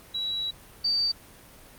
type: tone pair in turn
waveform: sine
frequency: 3902 / 4623 Hz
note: B7 / D8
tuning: -22 / -28 cents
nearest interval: minor third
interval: 294 cents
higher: second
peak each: -27 / -22 dBFS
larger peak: second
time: 0.14-0.51 / 0.84-1.12 s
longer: first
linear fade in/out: 10 ms
effects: pink hiss -50 dBFS RMS until 1.78 s + Opus 32 kbps